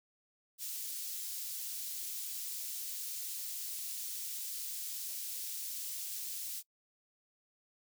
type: high-pass noise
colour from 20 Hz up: white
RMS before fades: -41 dBFS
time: 0.58-6.63 s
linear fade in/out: 50 ms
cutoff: 4400 Hz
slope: 12 dB/octave
effects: noise-tail reverb RT60 0.1 s tail -23 dB re dry